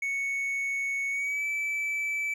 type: tone with pitch glide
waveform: triangle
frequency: 2217 to 2312 Hz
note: C#7 to D7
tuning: 0 to -28 cents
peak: -26 dBFS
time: 0.02-2.34 s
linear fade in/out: 5 ms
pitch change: +72 cents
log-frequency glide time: 1.1-1.45 s
effects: none